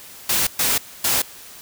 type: noise bursts at uneven times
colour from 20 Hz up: white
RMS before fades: -19 dBFS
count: 3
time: 0.29-0.47 / 0.59-0.78 / 1.04-1.22 s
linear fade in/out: 5 ms
effects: white hiss -41 dBFS RMS until 1.61 s